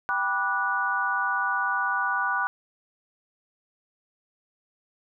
sine chord, G major seventh, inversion none, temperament just, 784 / 980 / 1176 / 1470 Hz, G5 / B5 / D6 / F#6, 0 / -14 / +2 / -12 cents, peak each -32 / -30 / -29 / -26 dBFS, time 0.09-2.47 s, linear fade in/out 0 ms, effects none

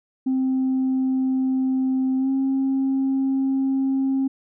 sine tone with pitch glide, 261.6 to 268.2 Hz, C4 to C4, 0 to +43 cents, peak -17 dBFS, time 0.26-4.28 s, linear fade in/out 10 ms, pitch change +43 cents, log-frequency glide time 2.18-2.29 s, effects tanh soft clip ceiling -16 dBFS

